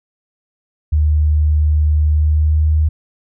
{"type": "tone with pitch glide", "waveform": "sine", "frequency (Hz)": [75.9, 77.32], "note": ["D#2", "D#2"], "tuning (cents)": [-42, -10], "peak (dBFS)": -10, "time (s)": [0.92, 2.89], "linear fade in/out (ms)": 10, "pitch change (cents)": 32, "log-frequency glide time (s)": [2.07, 2.7], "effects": []}